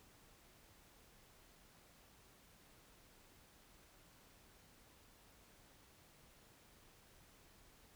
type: silence
effects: pink hiss -66 dBFS RMS until 7.95 s